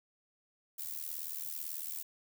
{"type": "noise with amplitude modulation", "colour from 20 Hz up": "violet", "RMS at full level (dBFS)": -37, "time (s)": [0.78, 2.03], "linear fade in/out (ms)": 10, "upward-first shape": "sine", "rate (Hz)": 78.1, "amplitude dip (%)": 85, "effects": []}